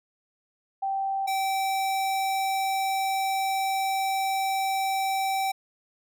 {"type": "tone pair in turn", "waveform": ["sine", "square"], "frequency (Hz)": [780, 773.7], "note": ["G5", "G5"], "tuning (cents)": [-9, -23], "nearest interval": "unison", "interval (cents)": 14, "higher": "first", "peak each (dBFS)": -25, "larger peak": "neither", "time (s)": [[0.82, 1.27], [1.27, 5.52]], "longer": "second", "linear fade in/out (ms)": 10, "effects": []}